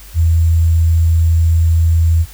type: tone with sample-and-hold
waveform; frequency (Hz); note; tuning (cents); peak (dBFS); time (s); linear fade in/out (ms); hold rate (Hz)
sine; 82.41; E2; 0; -8; 0.14-2.26; 50; 7350
effects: added 50 Hz sine -35 dBFS peak until 2.33 s + white hiss -40 dBFS RMS until 2.33 s